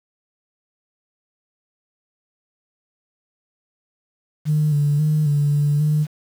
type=tone with pitch steps; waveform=sine; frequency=151.8 / 145.6 / 152.9 / 145.1 / 146 / 151.4 Hz; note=D#3 / D3 / D#3 / D3 / D3 / D#3; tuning=-42 / -15 / -30 / -21 / -10 / -47 cents; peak=-14 dBFS; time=4.45-6.07 s; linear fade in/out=50 ms; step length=270 ms; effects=tanh soft clip ceiling -10 dBFS + 7-bit